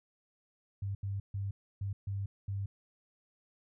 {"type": "tone bursts at uneven times", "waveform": "sine", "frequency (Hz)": 99, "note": "G2", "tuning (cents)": 18, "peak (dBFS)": -33, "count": 6, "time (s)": [[0.82, 0.95], [1.03, 1.2], [1.34, 1.51], [1.81, 1.93], [2.07, 2.26], [2.48, 2.66]], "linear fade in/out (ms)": 5, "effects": []}